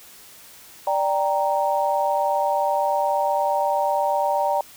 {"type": "chord", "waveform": "sine", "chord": "G minor", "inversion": "second", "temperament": "equal", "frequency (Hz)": [587.3, 784, 932.3], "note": ["D5", "G5", "Bb5"], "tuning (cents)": [0, 0, 0], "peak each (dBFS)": -23, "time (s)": [0.87, 4.61], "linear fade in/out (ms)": 2, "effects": ["white hiss -46 dBFS RMS until 4.76 s"]}